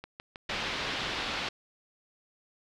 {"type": "click train", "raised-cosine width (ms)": 0.3, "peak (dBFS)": -25, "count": 6, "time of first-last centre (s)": [0.04, 0.836], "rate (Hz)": 6.28}
{"type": "low-pass noise", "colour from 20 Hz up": "white", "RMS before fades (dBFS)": -34, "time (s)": [0.49, 1.49], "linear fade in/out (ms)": 5, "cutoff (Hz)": 4000, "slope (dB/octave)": 24}
{"effects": []}